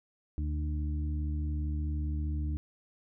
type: harmonic tone with a mistuned harmonic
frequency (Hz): 75.2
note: D2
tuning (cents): +42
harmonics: 1 / 2 / 3 / 4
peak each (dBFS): -30 / -41 / -46 / -42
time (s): 0.38-2.57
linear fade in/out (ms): 0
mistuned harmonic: 3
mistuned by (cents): -17
effects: none